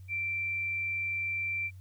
sine tone, 2349 Hz, D7, in tune, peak -30 dBFS, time 0.08-1.71 s, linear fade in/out 50 ms, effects added 93 Hz sine -45 dBFS peak until 1.8 s + white hiss -69 dBFS RMS until 1.8 s

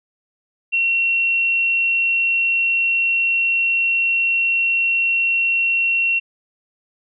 sine tone, 2728 Hz, F7, 41 cents flat, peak -15 dBFS, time 0.72-6.2 s, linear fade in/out 20 ms, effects none

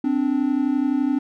triangle tone pair together, 260 / 291.8 Hz, C4 / D4, -11 / -11 cents, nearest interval major second, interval 200 cents, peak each -19 dBFS, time 0.04-1.19 s, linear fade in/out 5 ms, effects none

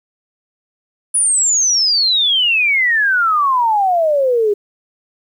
sine exponential sweep, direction down, 10000 to 401.1 Hz, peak -11 dBFS, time 1.14-4.54 s, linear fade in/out 10 ms, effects 8-bit

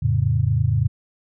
sine chord, F augmented, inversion none, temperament equal with one note detuned, 86.2 / 110 / 138.59 Hz, F2 / A2 / C#3, -22 / 0 / 0 cents, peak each -23 / -19 / -21 dBFS, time 0.02-0.88 s, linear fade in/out 10 ms, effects none

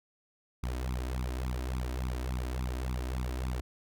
sawtooth tone with flanger, 62.9 Hz, B1, 32 cents sharp, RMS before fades -34 dBFS, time 0.63-3.61 s, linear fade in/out 5 ms, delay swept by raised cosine 0.81 to 3.21 ms, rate 3.5 Hz, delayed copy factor +0.95, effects none

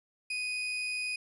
35% pulse tone, 2489 Hz, D#7, in tune, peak -30 dBFS, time 0.3-1.16 s, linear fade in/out 5 ms, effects resampled to 24000 Hz

